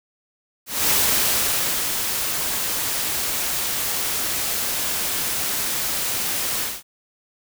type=noise with ADSR envelope; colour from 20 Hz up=white; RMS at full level=-18 dBFS; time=0.66-6.83 s; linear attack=230 ms; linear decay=1000 ms; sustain=-6 dB; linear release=210 ms; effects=none